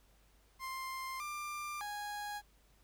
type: tone with pitch steps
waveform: 30% pulse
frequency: 1051 / 1190 / 827 Hz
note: C6 / D6 / G#5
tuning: +7 / +22 / -8 cents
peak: -37 dBFS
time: 0.59-2.42 s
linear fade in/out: 50 ms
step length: 610 ms
effects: added 50 Hz sine -66 dBFS peak until 2.83 s + pink hiss -70 dBFS RMS until 2.83 s